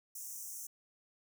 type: high-pass noise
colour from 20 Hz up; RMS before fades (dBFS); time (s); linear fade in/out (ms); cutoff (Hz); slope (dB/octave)
pink; -45; 0.15-0.67; 5; 5700; 96
effects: none